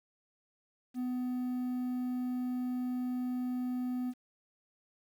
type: tone with quantisation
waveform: triangle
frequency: 250 Hz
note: B3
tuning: 21 cents sharp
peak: -30 dBFS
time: 0.94-4.14 s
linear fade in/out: 50 ms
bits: 10
effects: none

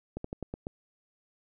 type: slowing click train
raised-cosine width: 2 ms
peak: -22 dBFS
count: 6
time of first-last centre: 0.17-0.669 s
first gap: 74 ms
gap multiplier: 1.15
effects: none

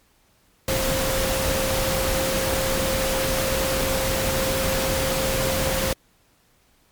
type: tone in noise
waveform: sine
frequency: 530 Hz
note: C5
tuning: 22 cents sharp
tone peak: -25 dBFS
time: 0.68-5.93 s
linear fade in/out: 2 ms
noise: pink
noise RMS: -24 dBFS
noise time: 0.68-5.93 s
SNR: -4 dB
effects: pink hiss -61 dBFS RMS until 6.91 s + MP3 96 kbps

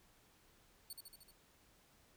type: tone with echo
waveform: 10% pulse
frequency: 4435 Hz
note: C#8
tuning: in tune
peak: -39 dBFS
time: 0.9-0.93 s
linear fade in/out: 2 ms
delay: 76 ms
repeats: 5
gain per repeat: -3 dB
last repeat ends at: 1.31 s
effects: pink hiss -69 dBFS RMS until 2.16 s

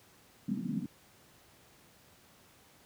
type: band-pass noise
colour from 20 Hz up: pink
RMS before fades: -35 dBFS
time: 0.48-0.86 s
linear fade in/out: 5 ms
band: 160 to 270 Hz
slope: 48 dB/octave
effects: pink hiss -61 dBFS RMS until 2.85 s + high-pass 80 Hz 12 dB/octave

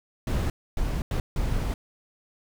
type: noise bursts at uneven times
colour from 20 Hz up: brown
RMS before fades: -26 dBFS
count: 4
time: 0.27-0.5 / 0.77-1.02 / 1.11-1.2 / 1.36-1.74 s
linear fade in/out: 2 ms
effects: none

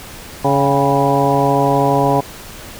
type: harmonic tone with a mistuned harmonic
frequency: 140 Hz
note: C#3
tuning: 18 cents sharp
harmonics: 1 / 2 / 3 / 4 / 5 / 6 / 7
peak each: -19 / -19 / -19 / -19 / -19 / -19 / -19 dBFS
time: 0.44-2.21 s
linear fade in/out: 10 ms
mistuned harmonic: 6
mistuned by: -67 cents
effects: pink hiss -34 dBFS RMS until 2.79 s

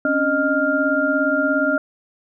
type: tone cluster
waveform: sine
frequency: 267.7 / 284.8 / 617 / 1401 Hz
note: C4 / C#4 / D#5 / F6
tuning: +40 / +47 / -15 / +5 cents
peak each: -24 / -22 / -21 / -20 dBFS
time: 0.05-1.78 s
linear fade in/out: 2 ms
effects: none

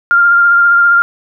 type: tone with vibrato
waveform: sine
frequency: 1396.9 Hz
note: F6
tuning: in tune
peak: -5 dBFS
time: 0.11-1.02 s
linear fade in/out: 0 ms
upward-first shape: sine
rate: 15 Hz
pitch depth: 16 cents each way
effects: none

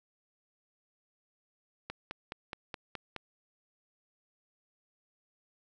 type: click train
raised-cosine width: 0.3 ms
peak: -22 dBFS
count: 7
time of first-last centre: 1.9-3.163 s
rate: 4.75 Hz
effects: none

